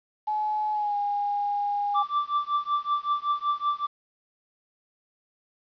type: tone with pitch glide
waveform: sine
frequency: 851 to 817.3 Hz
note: G#5 to G#5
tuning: +42 to -28 cents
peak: -24 dBFS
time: 0.27-2.03 s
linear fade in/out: 10 ms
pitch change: -70 cents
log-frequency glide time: 0.72-0.96 s
type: tone with tremolo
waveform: triangle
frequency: 1171 Hz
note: D6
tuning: 5 cents flat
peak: -18 dBFS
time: 1.94-3.87 s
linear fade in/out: 20 ms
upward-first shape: triangle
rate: 5.3 Hz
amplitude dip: 100%
effects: resampled to 11025 Hz + 9-bit